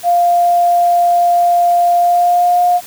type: tone with pitch glide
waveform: sine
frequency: 698.5 to 710.7 Hz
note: F5 to F5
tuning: 0 to +30 cents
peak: -8 dBFS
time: 0.03-2.81 s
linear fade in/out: 50 ms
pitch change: +30 cents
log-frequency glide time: 1.93-2.63 s
effects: white hiss -34 dBFS RMS until 2.86 s